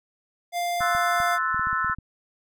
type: tone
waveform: square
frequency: 698.5 Hz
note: F5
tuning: in tune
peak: -25 dBFS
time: 0.52-1.39 s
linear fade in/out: 50 ms
type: chord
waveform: sine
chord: F# half-diminished seventh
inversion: second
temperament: equal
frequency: 1046.5 / 1318.5 / 1480 / 1760 Hz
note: C6 / E6 / F#6 / A6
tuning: 0 / 0 / 0 / 0 cents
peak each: -30 / -25 / -28 / -31 dBFS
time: 0.8-1.95 s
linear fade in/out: 20 ms
type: clicks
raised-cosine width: 5 ms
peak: -27 dBFS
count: 10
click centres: 0.807 / 0.95 / 1.202 / 1.545 / 1.595 / 1.671 / 1.73 / 1.846 / 1.898 / 1.986 s
effects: none